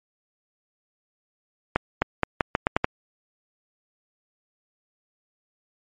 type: accelerating click train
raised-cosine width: 0.5 ms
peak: -4 dBFS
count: 8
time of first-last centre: 1.76-2.844 s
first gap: 260 ms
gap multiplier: 0.82
effects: MP3 48 kbps

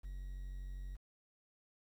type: tone with quantisation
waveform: triangle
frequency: 46.34 Hz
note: F#1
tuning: 3 cents sharp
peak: -40 dBFS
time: 0.03-0.97 s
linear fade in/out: 20 ms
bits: 11
effects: none

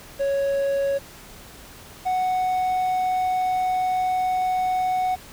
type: tone pair in turn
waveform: triangle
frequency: 554.4 / 740 Hz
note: C#5 / F#5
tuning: 0 / 0 cents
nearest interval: perfect fourth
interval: 500 cents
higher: second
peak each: -18 dBFS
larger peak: neither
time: 0.19-0.99 / 2.05-5.16 s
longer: second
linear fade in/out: 20 ms
effects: pink hiss -44 dBFS RMS until 5.32 s

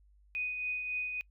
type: tone with tremolo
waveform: sine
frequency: 2490 Hz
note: D#7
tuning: 1 cent sharp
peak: -31 dBFS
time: 0.35-1.21 s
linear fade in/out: 0 ms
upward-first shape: triangle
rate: 3.6 Hz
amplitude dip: 45%
effects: noise-tail reverb RT60 0.1 s tail -26 dB re dry + added 50 Hz sine -60 dBFS peak until 1.3 s

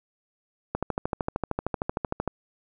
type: click train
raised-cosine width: 1 ms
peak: -12 dBFS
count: 21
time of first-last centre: 0.75-2.277 s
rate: 13.1 Hz
effects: none

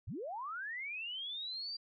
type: linear sweep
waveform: sine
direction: up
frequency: 61.74 to 4749 Hz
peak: -39 dBFS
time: 0.07-1.77 s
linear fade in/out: 10 ms
effects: none

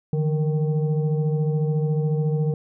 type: tone with frequency modulation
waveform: sine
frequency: 150 Hz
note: D3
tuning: 37 cents sharp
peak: -19 dBFS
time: 0.13-2.54 s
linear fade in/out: 2 ms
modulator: 314 Hz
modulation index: 0.74
effects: none

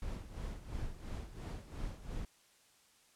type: noise with tremolo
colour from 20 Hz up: brown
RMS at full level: -40 dBFS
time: 0.02-2.25 s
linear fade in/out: 2 ms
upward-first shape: sine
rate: 2.9 Hz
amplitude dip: 75%
effects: white hiss -67 dBFS RMS until 3.15 s + low-pass 10000 Hz 12 dB/octave

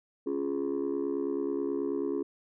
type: chord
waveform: sine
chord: Db major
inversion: none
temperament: just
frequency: 277.2 / 346.5 / 415.8 Hz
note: Db4 / F4 / Ab4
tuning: 0 / -14 / +2 cents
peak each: -31 dBFS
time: 0.26-2.23 s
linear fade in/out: 10 ms
effects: tanh soft clip ceiling -24 dBFS

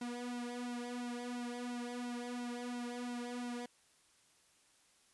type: tone with flanger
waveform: sawtooth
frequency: 243 Hz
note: B3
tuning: 28 cents flat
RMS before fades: -42 dBFS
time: 0.01-3.66 s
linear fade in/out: 5 ms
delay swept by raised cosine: 1.7 to 3.4 ms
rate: 2.9 Hz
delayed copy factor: -0.95
effects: white hiss -69 dBFS RMS until 5.13 s + resampled to 24000 Hz

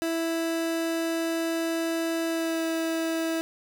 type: tone with pitch glide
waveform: 30% pulse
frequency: 329.6 to 326.4 Hz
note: E4 to E4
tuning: 0 to -17 cents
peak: -23 dBFS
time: 0.02-3.41 s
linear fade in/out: 0 ms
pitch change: -17 cents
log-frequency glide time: 2.26-2.64 s
effects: none

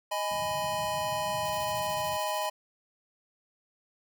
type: chord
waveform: square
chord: G# minor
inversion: second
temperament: just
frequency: 623 / 830.6 / 996.7 Hz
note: D#5 / G#5 / B5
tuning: +2 / 0 / +16 cents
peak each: -34 / -35 / -34 dBFS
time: 0.11-2.5 s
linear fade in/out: 10 ms
type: band-pass noise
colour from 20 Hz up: pink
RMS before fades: -46 dBFS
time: 0.31-2.17 s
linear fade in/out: 2 ms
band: 100 to 170 Hz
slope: 24 dB/octave
type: noise bursts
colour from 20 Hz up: blue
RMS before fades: -45 dBFS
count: 14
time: 1.45-2.463 s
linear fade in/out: 2 ms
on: 51 ms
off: 23 ms
effects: none

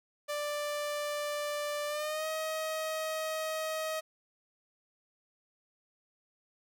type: tone with pitch glide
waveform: sawtooth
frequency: 589 to 631.3 Hz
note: D5 to D#5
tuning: +5 to +25 cents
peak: -29 dBFS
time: 0.28-4.01 s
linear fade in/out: 20 ms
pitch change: +120 cents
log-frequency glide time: 1.87-2.27 s
effects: none

